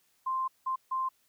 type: tone bursts at uneven times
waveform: sine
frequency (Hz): 1046.5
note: C6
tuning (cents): 0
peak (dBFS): -28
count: 3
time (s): 0.26-0.48 / 0.66-0.76 / 0.91-1.09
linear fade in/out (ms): 10
effects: white hiss -70 dBFS RMS until 1.28 s